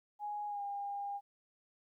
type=tone with pitch glide; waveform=sine; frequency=830.6 to 806 Hz; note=G#5 to G5; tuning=0 to +48 cents; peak=-37 dBFS; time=0.19-1.21 s; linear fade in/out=50 ms; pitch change=-52 cents; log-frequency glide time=0.47-0.62 s; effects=13-bit